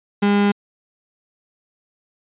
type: tone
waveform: 35% pulse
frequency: 203.1 Hz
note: G#3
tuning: 38 cents flat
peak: -12 dBFS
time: 0.22-0.52 s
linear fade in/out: 10 ms
effects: resampled to 8000 Hz